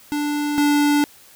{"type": "tone pair in turn", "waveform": "square", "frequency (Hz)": [293.7, 291.8], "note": ["D4", "D4"], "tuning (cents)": [0, -11], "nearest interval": "unison", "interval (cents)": 11, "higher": "first", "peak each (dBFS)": [-21, -15], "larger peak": "second", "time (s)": [[0.12, 0.58], [0.58, 1.04]], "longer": "neither", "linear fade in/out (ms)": 0, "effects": ["white hiss -48 dBFS RMS until 1.35 s"]}